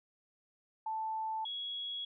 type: tone pair in turn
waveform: sine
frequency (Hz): 880 / 3335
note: A5 / G#7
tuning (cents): 0 / +7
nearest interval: octave + major seventh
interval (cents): 2307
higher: second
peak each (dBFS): -34 / -37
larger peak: first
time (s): 0.86-1.45 / 1.45-2.05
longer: second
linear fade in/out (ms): 5
effects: none